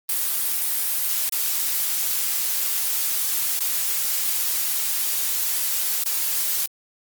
blue noise with dropouts, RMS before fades -23 dBFS, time 0.09-6.66 s, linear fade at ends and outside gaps 2 ms, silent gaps 1.293-1.322 / 3.592-3.605 / 6.038-6.059 s, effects Opus 32 kbps

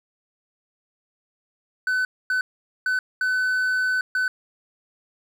triangle tone bursts at uneven times, 1509 Hz, F#6, 34 cents sharp, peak -18 dBFS, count 5, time 1.87-2.05 / 2.3-2.41 / 2.86-2.99 / 3.21-4.01 / 4.15-4.28 s, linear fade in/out 2 ms, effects none

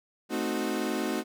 35% pulse chord, A diminished seventh, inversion none, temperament equal, 220 / 261.6 / 311.1 / 370 Hz, A3 / C4 / Eb4 / Gb4, 0 / 0 / 0 / 0 cents, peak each -32 dBFS, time 0.29-1.24 s, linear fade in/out 50 ms, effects none

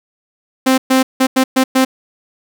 sawtooth tone bursts at uneven times, 261.6 Hz, C4, in tune, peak -5 dBFS, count 6, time 0.66-0.78 / 0.9-1.03 / 1.2-1.27 / 1.36-1.44 / 1.56-1.64 / 1.75-1.85 s, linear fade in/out 10 ms, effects none

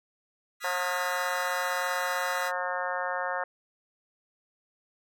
sawtooth chord, F half-diminished seventh, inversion third, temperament equal, 1244.5 / 1396.9 / 1661.2 / 1975.5 Hz, Eb6 / F6 / Ab6 / Cb7, 0 / 0 / 0 / 0 cents, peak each -36 / -36 / -38 / -33 dBFS, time 0.6-2.52 s, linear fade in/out 50 ms
harmonic tone, 180 Hz, F#3, 47 cents flat, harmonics 3 / 4 / 5 / 6 / 7 / 8 / 9 / 10, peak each -35 / -36 / -36 / -37 / -38 / -38 / -37 / -38 dBFS, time 0.64-3.44 s, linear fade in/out 2 ms
effects none

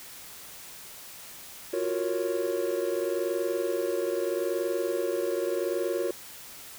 triangle chord, Gb major seventh, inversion third, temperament equal, 349.2 / 370 / 466.2 / 554.4 Hz, F4 / Gb4 / Bb4 / Db5, 0 / 0 / 0 / 0 cents, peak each -30 dBFS, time 1.73-6.11 s, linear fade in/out 5 ms, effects white hiss -45 dBFS RMS until 6.78 s

